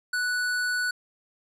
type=tone with hard clipping; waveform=sine; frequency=1480 Hz; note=F#6; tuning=in tune; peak=-26 dBFS; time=0.13-0.91 s; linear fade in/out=5 ms; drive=17 dB; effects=low-pass 12000 Hz 12 dB/octave